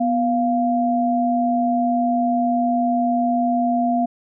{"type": "tone pair together", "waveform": "sine", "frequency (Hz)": [245.5, 696.2], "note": ["B3", "F5"], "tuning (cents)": [-10, -6], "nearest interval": "octave + tritone", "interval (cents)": 1804, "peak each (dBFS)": -19, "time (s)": [0, 4.06], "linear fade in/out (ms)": 10, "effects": []}